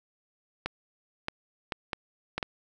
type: clicks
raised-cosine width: 0.3 ms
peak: -14 dBFS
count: 6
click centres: 0.66 / 1.284 / 1.722 / 1.932 / 2.38 / 2.428 s
effects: none